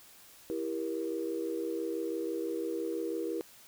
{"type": "chord", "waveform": "sine", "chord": "E diminished", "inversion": "none", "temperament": "just", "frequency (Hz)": [329.6, 395.6, 474.7], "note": ["E4", "G4", "Bb4"], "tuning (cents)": [0, 16, 31], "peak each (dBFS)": [-35, -37, -36], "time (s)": [0.5, 3.41], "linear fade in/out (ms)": 0, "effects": ["tanh soft clip ceiling -22 dBFS", "white hiss -56 dBFS RMS until 3.67 s"]}